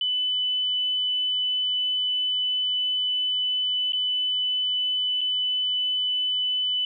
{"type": "tone with dropouts", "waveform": "sine", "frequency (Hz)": 2999, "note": "F#7", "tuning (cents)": 23, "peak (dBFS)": -22, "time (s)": [0.01, 6.85], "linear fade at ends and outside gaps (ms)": 2, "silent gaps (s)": [[3.922, 3.932], [5.209, 5.213]], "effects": []}